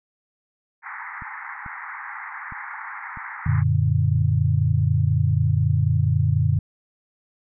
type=band-pass noise; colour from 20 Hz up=white; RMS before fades=-35 dBFS; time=0.82-3.64 s; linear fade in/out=50 ms; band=810 to 2100 Hz; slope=96 dB/octave
type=clicks; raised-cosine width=5 ms; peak=-27 dBFS; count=8; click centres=1.222 / 1.662 / 2.523 / 3.173 / 3.9 / 4.158 / 4.22 / 4.732 s
type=chord; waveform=sine; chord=Gb augmented; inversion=none; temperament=equal; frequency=92.5 / 116.54 / 146.83 Hz; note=Gb2 / Bb2 / D3; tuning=0 / 0 / 0 cents; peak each=-21 dBFS; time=3.46-6.59 s; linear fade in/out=5 ms
effects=none